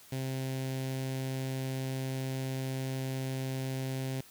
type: tone with notch filter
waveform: sawtooth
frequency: 132.1 Hz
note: C3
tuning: 17 cents sharp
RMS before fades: -35 dBFS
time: 0.12-4.21 s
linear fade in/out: 5 ms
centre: 1200 Hz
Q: 1.2
effects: white hiss -56 dBFS RMS until 4.3 s